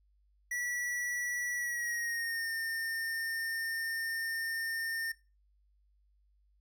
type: tone with pitch glide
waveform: square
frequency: 1946 to 1815.7 Hz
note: B6 to A#6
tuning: -26 to -46 cents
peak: -34 dBFS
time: 0.51-5.12 s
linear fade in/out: 5 ms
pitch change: -120 cents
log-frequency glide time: 1.55-2.52 s
effects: noise-tail reverb RT60 0.3 s tail -21 dB re dry + added 50 Hz sine -66 dBFS peak until 6.6 s